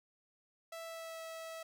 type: tone with pitch glide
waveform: sawtooth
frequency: 659.3 to 651 Hz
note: E5 to E5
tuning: 0 to -22 cents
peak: -40 dBFS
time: 0.72-1.63 s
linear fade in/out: 5 ms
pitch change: -22 cents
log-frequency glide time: 0.84-1.21 s
effects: 13-bit